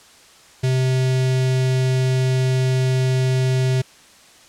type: tone with notch filter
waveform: square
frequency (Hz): 129.6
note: C3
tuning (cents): -16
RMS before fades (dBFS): -18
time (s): 0.63-3.82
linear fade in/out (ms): 10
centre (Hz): 1100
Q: 1.1
effects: white hiss -48 dBFS RMS until 4.48 s + low-pass 8000 Hz 12 dB/octave